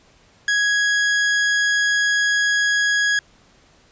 40% pulse tone, 1661.2 Hz, G#6, in tune, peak -15 dBFS, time 0.48-3.19 s, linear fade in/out 2 ms, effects pink hiss -54 dBFS RMS until 3.91 s + resampled to 16000 Hz

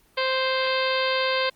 harmonic tone, 523 Hz, C5, 1 cent flat, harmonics 1 / 2 / 3 / 4 / 5 / 6 / 7 / 8 / 9, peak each -25 / -28 / -30 / -31 / -32 / -33 / -33 / -34 / -35 dBFS, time 0.17-1.5 s, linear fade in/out 10 ms, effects pink hiss -60 dBFS RMS until 1.55 s + Opus 24 kbps

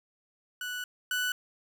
30% pulse tone pair in turn, 1480 / 1486.9 Hz, F#6 / F#6, 0 / +8 cents, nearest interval unison, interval 8 cents, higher second, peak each -31 / -25 dBFS, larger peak second, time 0.61-0.84 / 1.11-1.32 s, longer first, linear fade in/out 2 ms, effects none

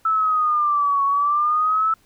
sine linear two-way sweep, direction down then up, 1318.5 to 1108.7 to 1318.5 Hz, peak -16 dBFS, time 0.05-1.94 s, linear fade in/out 5 ms, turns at 1.04 s, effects pink hiss -59 dBFS RMS until 2.05 s

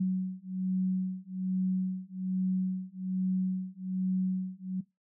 sine beating tone pair, 185.7 / 186.9 Hz, F#3 / F#3, +7 / +18 cents, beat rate 1.2 Hz, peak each -31 dBFS, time 0-4.81 s, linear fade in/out 10 ms, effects noise-tail reverb RT60 0.2 s tail -20 dB re dry

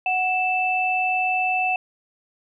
sine tone pair together, 742 / 2644 Hz, F#5 / E7, +5 / +5 cents, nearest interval octave + minor seventh, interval 2200 cents, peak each -22 dBFS, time 0.06-1.76 s, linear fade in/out 2 ms, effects none

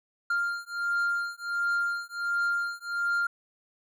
triangle beating tone pair, 1396.9 / 1398.3 Hz, F6 / F6, 0 / +2 cents, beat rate 1.4 Hz, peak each -28 dBFS, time 0.3-3.27 s, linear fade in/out 5 ms, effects none

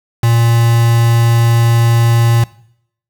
triangle tone with quantisation, 116.54 Hz, A#2, in tune, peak -6 dBFS, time 0.23-2.44 s, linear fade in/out 5 ms, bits 3, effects noise-tail reverb RT60 0.7 s tail -21 dB re dry

